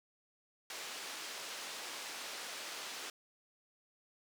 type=band-pass noise; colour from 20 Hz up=white; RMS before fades=-45 dBFS; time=0.7-3.1 s; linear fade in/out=2 ms; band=350 to 5600 Hz; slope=12 dB/octave; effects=none